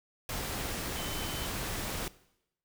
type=tone in noise; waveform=sine; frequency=3054 Hz; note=G7; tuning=46 cents flat; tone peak=-43 dBFS; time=0.96-1.46 s; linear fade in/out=2 ms; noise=pink; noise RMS=-36 dBFS; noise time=0.29-2.08 s; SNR=-10 dB; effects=noise-tail reverb RT60 0.8 s tail -19 dB re dry